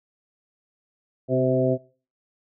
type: harmonic tone with a mistuned harmonic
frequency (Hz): 129.6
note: C3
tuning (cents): -16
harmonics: 1 / 2 / 3 / 4 / 5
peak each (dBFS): -25 / -25 / -25 / -25 / -25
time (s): 1.28-1.78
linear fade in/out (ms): 50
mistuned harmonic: 3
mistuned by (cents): -22
effects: noise-tail reverb RT60 0.4 s tail -22 dB re dry